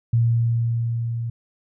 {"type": "tone with level ramp", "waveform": "sine", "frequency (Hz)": 116.54, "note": "A#2", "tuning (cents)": 0, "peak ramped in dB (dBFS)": [-14, -24], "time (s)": [0.13, 1.3], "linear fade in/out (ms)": 5, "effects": []}